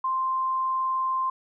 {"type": "tone", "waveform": "sine", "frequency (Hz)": 1046.5, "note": "C6", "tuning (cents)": 0, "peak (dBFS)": -23, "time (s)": [0.04, 1.3], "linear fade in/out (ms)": 5, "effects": []}